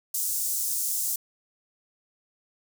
pink high-pass noise, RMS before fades -28 dBFS, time 0.14-1.16 s, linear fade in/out 5 ms, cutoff 6800 Hz, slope 24 dB/octave, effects none

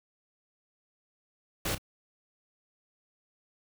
pink noise with echo, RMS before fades -31 dBFS, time 1.65-1.75 s, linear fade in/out 5 ms, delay 32 ms, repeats 1, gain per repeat -12 dB, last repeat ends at 1.782 s, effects none

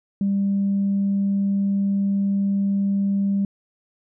sine tone, 198.2 Hz, G3, 19 cents sharp, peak -17 dBFS, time 0.21-3.45 s, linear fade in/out 2 ms, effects tanh soft clip ceiling -14 dBFS

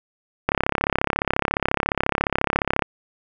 click train, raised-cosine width 0.5 ms, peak -3 dBFS, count 81, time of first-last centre 0.49-2.822 s, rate 34.3 Hz, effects none

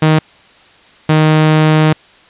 sawtooth tone pair in turn, 156.3 / 155.45 Hz, D#3 / D#3, +8 / -1 cents, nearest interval unison, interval 9 cents, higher first, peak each -3 dBFS, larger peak neither, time 0.02-0.19 / 1.09-1.93 s, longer second, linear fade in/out 5 ms, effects white hiss -44 dBFS RMS until 2.29 s + resampled to 8000 Hz

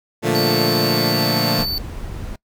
15% pulse chord, Bb major seventh, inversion none, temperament equal, 116.54 / 146.83 / 174.61 / 220 Hz, Bb2 / D3 / F3 / A3, 0 / 0 / 0 / 0 cents, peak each -16 dBFS, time 0.22-1.66 s, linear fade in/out 50 ms
square tone, 4525 Hz, C#8, 35 cents sharp, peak -22 dBFS, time 0.35-1.78 s, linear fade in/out 0 ms
brown noise, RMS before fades -29 dBFS, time 1.58-2.36 s, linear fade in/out 5 ms
effects noise-tail reverb RT60 0.1 s tail -23 dB re dry

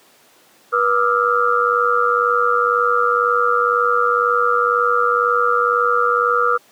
sine tone cluster, 484.5 / 1189 / 1291 / 1393 Hz, B4 / D6 / E6 / F6, -33 / +21 / -37 / -5 cents, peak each -19 dBFS, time 0.72-6.58 s, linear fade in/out 20 ms, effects pink hiss -51 dBFS RMS until 6.71 s + high-pass 300 Hz 12 dB/octave

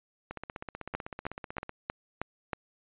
two click trains, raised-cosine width 0.5 ms, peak -23 / -16 dBFS, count 23 / 6, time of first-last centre 0.31-1.694 / 0.95-2.532 s, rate 15.9 / 3.16 Hz, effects resampled to 8000 Hz

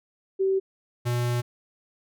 sine / square tone pair in turn, 384.6 / 121.14 Hz, G4 / B2, -33 / -33 cents, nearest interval octave + minor sixth, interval 2000 cents, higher first, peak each -20 / -24 dBFS, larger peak first, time 0.39-0.6 / 1.05-1.42 s, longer second, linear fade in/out 20 ms, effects none

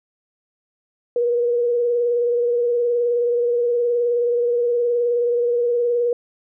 sine tone with vibrato, 479.2 Hz, A#4, 48 cents sharp, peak -16 dBFS, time 1.16-6.13 s, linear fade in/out 2 ms, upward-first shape sine, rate 19 Hz, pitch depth 28 cents each way, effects none

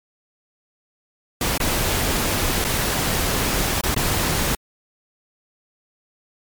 pink noise with dropouts, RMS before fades -21 dBFS, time 1.41-4.55 s, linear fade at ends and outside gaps 2 ms, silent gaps 1.577-1.601 / 2.643-2.648 / 3.811-3.836 / 3.945-3.963 s, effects MP3 96 kbps

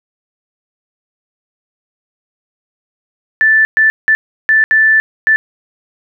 sine tone bursts at uneven times, 1760 Hz, A6, in tune, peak -6 dBFS, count 6, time 3.41-3.65 / 3.77-3.9 / 4.08-4.15 / 4.49-4.64 / 4.71-5 / 5.27-5.36 s, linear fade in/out 0 ms, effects none

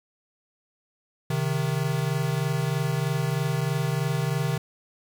square tone pair together, 132.41 / 155.56 Hz, C3 / D#3, +21 / 0 cents, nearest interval minor third, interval 279 cents, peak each -27 dBFS, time 1.3-4.58 s, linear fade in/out 5 ms, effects 9-bit

